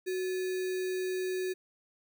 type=tone with sample-and-hold; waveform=sine; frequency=370 Hz; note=F#4; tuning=in tune; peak=-30 dBFS; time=0.06-1.54 s; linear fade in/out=20 ms; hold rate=2100 Hz; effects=none